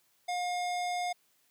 square tone with low-pass filter, 714 Hz, F5, 38 cents sharp, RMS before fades -33 dBFS, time 0.28-1.13 s, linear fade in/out 10 ms, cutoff 8000 Hz, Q 0.97, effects white hiss -70 dBFS RMS until 1.5 s + high-pass 80 Hz 12 dB/octave

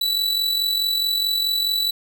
45% pulse tone with amplitude modulation, 3951 Hz, B7, in tune, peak -17 dBFS, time 0.01-1.91 s, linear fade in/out 5 ms, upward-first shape sine, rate 44.7 Hz, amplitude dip 50%, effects none

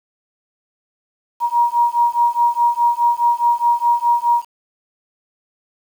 sine beating tone pair, 947 / 951.8 Hz, A#5 / A#5, +27 / +36 cents, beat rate 4.8 Hz, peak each -16 dBFS, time 1.4-4.45 s, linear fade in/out 50 ms, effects 7-bit

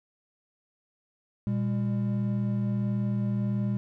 triangle tone pair together, 119.6 / 201.1 Hz, A#2 / G3, +45 / +44 cents, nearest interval major sixth, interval 899 cents, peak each -26 dBFS, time 1.47-3.77 s, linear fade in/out 0 ms, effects none

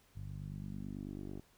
10% pulse tone with low-pass filter sweep, 49.03 Hz, G1, 1 cent sharp, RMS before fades -44 dBFS, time 0.15-1.41 s, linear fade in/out 20 ms, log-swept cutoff 110 to 430 Hz, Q 2.3, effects pink hiss -68 dBFS RMS until 1.57 s

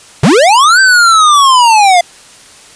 square linear two-way sweep, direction up then down, 110 to 1568 to 683 Hz, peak -4 dBFS, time 0.23-2.01 s, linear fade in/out 5 ms, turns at 0.8 s, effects white hiss -37 dBFS RMS until 2.75 s + resampled to 22050 Hz

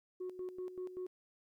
sine tone with tremolo, 366.6 Hz, F#4, 16 cents flat, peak -37 dBFS, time 0.2-1.07 s, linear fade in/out 10 ms, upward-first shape square, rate 5.2 Hz, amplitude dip 70%, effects tanh soft clip ceiling -36 dBFS + 13-bit

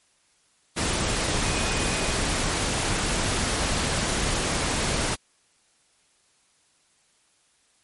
sine tone in noise, 2489 Hz, D#7, in tune, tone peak -35 dBFS, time 1.44-2.15 s, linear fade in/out 20 ms, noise pink, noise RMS -25 dBFS, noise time 0.76-5.16 s, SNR -13 dB, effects white hiss -64 dBFS RMS until 7.83 s + MP3 48 kbps

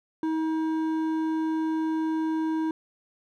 sine tone with hard clipping, 318.2 Hz, D#4, 39 cents sharp, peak -26 dBFS, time 0.23-2.71 s, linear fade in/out 2 ms, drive 8 dB, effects none

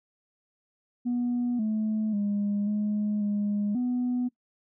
sine tone with pitch steps, 243.2 / 216.4 / 204.1 / 209.4 / 205.8 / 247.4 Hz, B3 / A3 / G#3 / G#3 / G#3 / B3, -26 / -29 / -30 / +15 / -16 / +3 cents, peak -23 dBFS, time 1.05-4.29 s, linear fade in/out 20 ms, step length 540 ms, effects noise-tail reverb RT60 0.1 s tail -21 dB re dry + tanh soft clip ceiling -22 dBFS

